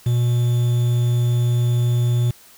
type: tone with quantisation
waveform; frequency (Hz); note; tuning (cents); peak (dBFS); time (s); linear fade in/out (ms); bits
triangle; 120.7; B2; -39; -13; 0.06-2.31; 5; 6
effects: white hiss -48 dBFS RMS until 2.57 s